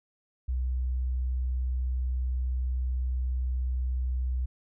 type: tone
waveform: sine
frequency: 63.1 Hz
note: B1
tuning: 38 cents sharp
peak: -26 dBFS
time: 0.48-4.46 s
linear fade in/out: 10 ms
effects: none